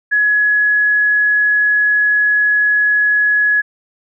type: tone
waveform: sine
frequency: 1686 Hz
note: G#6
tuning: 26 cents sharp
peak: -10 dBFS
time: 0.11-3.62 s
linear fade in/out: 20 ms
effects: none